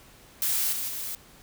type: noise with level steps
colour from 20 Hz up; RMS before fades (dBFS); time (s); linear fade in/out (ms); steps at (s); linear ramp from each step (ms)
blue; -26 / -31 / -34; 0.42-1.15; 0; 0.72 / 0.88; 10
effects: pink hiss -53 dBFS RMS until 1.42 s